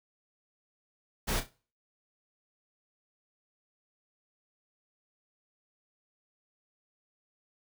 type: noise with echo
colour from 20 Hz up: pink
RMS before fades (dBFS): -31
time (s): 1.27-1.41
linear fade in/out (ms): 20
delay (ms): 31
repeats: 3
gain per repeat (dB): -10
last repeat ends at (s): 1.503
effects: noise-tail reverb RT60 0.4 s tail -21 dB re dry